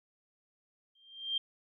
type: tone with exponential growth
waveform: sine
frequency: 3178 Hz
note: G7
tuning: 23 cents sharp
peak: -27 dBFS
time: 0.95-1.38 s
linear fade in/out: 5 ms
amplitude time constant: 93 ms
effects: none